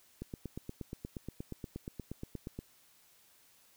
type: click train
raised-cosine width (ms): 3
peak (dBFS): -27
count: 21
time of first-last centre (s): 0.22-2.59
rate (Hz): 8.44
effects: white hiss -65 dBFS RMS until 3.76 s